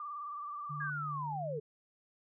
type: tone with vibrato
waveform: sine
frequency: 1174.7 Hz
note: D6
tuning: in tune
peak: -39 dBFS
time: 0-0.9 s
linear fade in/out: 2 ms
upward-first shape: sine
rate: 19 Hz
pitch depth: 49 cents each way
type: tone with pitch glide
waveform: sine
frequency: 147.4 to 151.02 Hz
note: D3 to D3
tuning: +7 to +49 cents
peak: -40 dBFS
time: 0.69-1.6 s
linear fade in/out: 20 ms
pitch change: +42 cents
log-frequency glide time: 1.2-1.43 s
type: linear sweep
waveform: sine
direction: down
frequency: 1668 to 415.3 Hz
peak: -36 dBFS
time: 0.8-1.6 s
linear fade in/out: 10 ms
effects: none